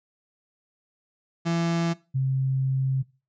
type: tone pair in turn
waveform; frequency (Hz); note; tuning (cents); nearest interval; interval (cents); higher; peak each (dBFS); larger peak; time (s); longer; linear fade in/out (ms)
35% pulse / sine; 168.1 / 132.94; E3 / C3; +34 / +28; major third; 406; first; -21; neither; 1.45-1.94 / 2.14-3.03; second; 20
effects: noise-tail reverb RT60 0.3 s tail -20 dB re dry + resampled to 16000 Hz